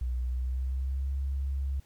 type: tone with pitch glide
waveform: sine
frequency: 61.74 to 68.11 Hz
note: B1 to C#2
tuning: 0 to -30 cents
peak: -28 dBFS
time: 0.01-1.8 s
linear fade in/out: 5 ms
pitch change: +170 cents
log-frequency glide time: 0.23-1.12 s
effects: pink hiss -64 dBFS RMS until 1.85 s